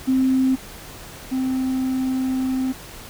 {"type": "tone pair in turn", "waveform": "triangle", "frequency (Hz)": [261.6, 260.4], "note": ["C4", "C4"], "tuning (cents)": [0, -8], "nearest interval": "unison", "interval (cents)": 8, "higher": "first", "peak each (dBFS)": [-11, -17], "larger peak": "first", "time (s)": [[0.07, 0.56], [1.31, 2.73]], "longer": "second", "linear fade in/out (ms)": 20, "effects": ["tanh soft clip ceiling -13 dBFS", "pink hiss -39 dBFS RMS until 3.09 s"]}